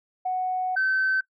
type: tone pair in turn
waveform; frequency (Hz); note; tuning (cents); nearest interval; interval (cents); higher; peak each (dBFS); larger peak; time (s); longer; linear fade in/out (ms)
sine; 740 / 1536.6; F#5 / G6; 0 / -35; octave + minor second; 1265; second; -23 / -19; second; 0.25-0.76 / 0.76-1.21; first; 10
effects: noise-tail reverb RT60 0.1 s tail -20 dB re dry + tanh soft clip ceiling -17 dBFS